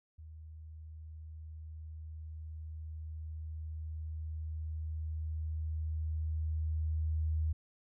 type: tone with level ramp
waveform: sine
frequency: 78.6 Hz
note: D#2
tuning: 18 cents sharp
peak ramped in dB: -47 to -29 dBFS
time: 0.18-7.53 s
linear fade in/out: 10 ms
effects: none